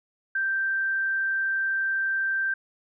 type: tone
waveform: sine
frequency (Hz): 1568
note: G6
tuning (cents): 0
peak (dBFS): -23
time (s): 0.35-2.54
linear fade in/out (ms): 5
effects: none